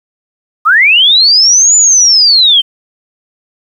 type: linear two-way sweep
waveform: sine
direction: up then down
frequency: 1174.7 to 7060 to 3058 Hz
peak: -3 dBFS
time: 0.65-2.62 s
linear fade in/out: 20 ms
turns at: 1.76 s
effects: 7-bit